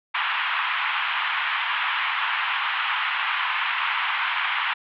pink band-pass noise, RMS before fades -25 dBFS, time 0.14-4.74 s, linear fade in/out 10 ms, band 910 to 3200 Hz, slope 48 dB/octave, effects none

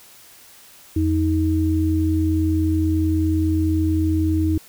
sine tone pair together, 85.28 / 315.7 Hz, F2 / D#4, -41 / +25 cents, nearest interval octave + major seventh, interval 2266 cents, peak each -19 dBFS, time 0.96-4.58 s, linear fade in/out 5 ms, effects white hiss -47 dBFS RMS until 4.68 s

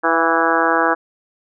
harmonic tone with a mistuned harmonic, 164.4 Hz, E3, 4 cents flat, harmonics 2 / 3 / 4 / 5 / 6 / 7 / 8 / 9 / 10, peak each -22 / -22 / -22 / -22 / -22 / -22 / -22 / -22 / -22 dBFS, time 0.03-0.95 s, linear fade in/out 20 ms, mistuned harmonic 4, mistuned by +31 cents, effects none

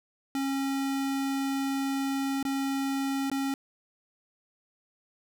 square tone with dropouts, 272.7 Hz, C#4, 28 cents flat, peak -28 dBFS, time 0.35-3.54 s, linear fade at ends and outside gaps 1 ms, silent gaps 2.428-2.451 / 3.3-3.315 s, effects none

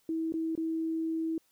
sine tone with dropouts, 323.8 Hz, E4, 31 cents flat, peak -29 dBFS, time 0.09-1.38 s, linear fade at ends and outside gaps 2 ms, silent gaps 0.323-0.339 / 0.553-0.576 s, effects white hiss -70 dBFS RMS until 1.51 s

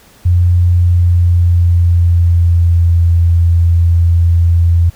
sine tone with pitch glide, 88.1 to 84.95 Hz, F2 to F2, +16 to -47 cents, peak -6 dBFS, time 0.25-4.9 s, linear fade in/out 10 ms, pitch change -63 cents, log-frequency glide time 0.6-3 s, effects pink hiss -44 dBFS RMS until 4.95 s

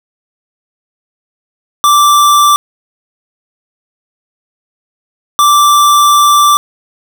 square tone bursts at uneven times, 1172 Hz, D6, 4 cents flat, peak -5 dBFS, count 2, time 1.84-2.56 / 5.39-6.57 s, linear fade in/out 0 ms, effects none

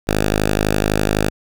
5% pulse tone, 51.91 Hz, G#1, in tune, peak -4 dBFS, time 0.07-1.3 s, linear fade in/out 20 ms, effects none

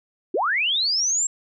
sine linear sweep, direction up, 294.6 to 7620 Hz, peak -19 dBFS, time 0.34-1.27 s, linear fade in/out 5 ms, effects none

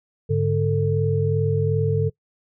sine tone cluster, 101.9 / 144.6 / 445.3 Hz, G#2 / D3 / A4, -32 / -27 / +21 cents, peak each -22 dBFS, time 0.29-2.1 s, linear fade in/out 20 ms, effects noise-tail reverb RT60 0.1 s tail -21 dB re dry

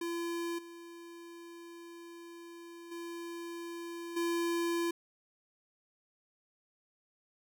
square tone with level steps, 340 Hz, F4, 46 cents flat, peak -35 / -48 / -41 / -31 dBFS, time 0.01-4.91 s, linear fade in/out 5 ms, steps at 0.58 / 2.91 / 4.16 s, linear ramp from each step 10 ms, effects none

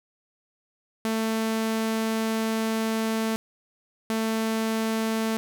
sawtooth tone pair in turn, 222.3 / 222.3 Hz, A3 / A3, +18 / +18 cents, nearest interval unison, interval 0 cents, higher neither, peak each -20 dBFS, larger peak neither, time 1.05-3.36 / 4.1-5.37 s, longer first, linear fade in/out 0 ms, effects none

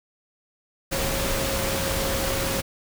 sine tone in noise, 542 Hz, C#5, 39 cents flat, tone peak -30 dBFS, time 0.91-2.62 s, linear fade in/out 20 ms, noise pink, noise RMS -26 dBFS, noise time 0.91-2.62 s, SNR -7 dB, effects none

